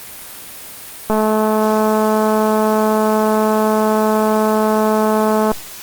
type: click train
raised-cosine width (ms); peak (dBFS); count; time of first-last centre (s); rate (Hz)
1; -3; 955; 1.1-5.517; 216
effects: white hiss -33 dBFS RMS until 5.82 s + Opus 32 kbps